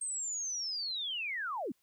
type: linear sweep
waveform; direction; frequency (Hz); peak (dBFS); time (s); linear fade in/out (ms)
sine; down; 8470 to 198.6; -34; 0.01-1.72; 5
effects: white hiss -75 dBFS RMS until 1.82 s